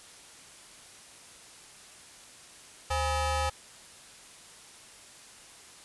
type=ring-modulated tone; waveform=25% pulse; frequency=450.4 Hz; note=A4; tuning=40 cents sharp; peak=-20 dBFS; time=2.9-3.5 s; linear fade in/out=10 ms; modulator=374 Hz; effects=white hiss -51 dBFS RMS until 5.84 s + resampled to 24000 Hz